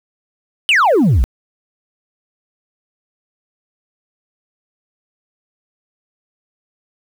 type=exponential sweep; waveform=sine; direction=down; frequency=3158 to 49.74 Hz; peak=-6 dBFS; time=0.69-1.24 s; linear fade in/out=0 ms; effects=tanh soft clip ceiling -8 dBFS + 7-bit